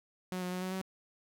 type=tone with pitch steps; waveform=sawtooth; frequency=183.5 / 180.4 / 182.6 / 185.9 / 188.9 Hz; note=F#3 / F#3 / F#3 / F#3 / F#3; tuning=-14 / -44 / -23 / +8 / +36 cents; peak=-31 dBFS; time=0.32-0.815 s; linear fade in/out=0 ms; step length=99 ms; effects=none